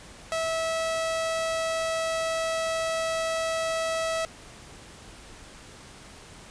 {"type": "tone", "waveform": "sawtooth", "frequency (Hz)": 651, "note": "E5", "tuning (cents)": -22, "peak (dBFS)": -22, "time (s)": [0.32, 4.25], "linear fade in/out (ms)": 0, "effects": ["pink hiss -47 dBFS RMS until 6.5 s", "resampled to 22050 Hz"]}